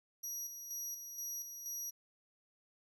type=tone with tremolo; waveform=30% pulse; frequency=5780 Hz; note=F#8; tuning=41 cents flat; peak=-36 dBFS; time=0.23-1.91 s; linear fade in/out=10 ms; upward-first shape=square; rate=2.1 Hz; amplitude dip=50%; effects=13-bit